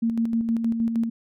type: tone with tremolo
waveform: sine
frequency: 229.1 Hz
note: A#3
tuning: 30 cents flat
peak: -19 dBFS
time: 0.02-1.1 s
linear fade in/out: 10 ms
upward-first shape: square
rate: 6.4 Hz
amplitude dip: 45%
effects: none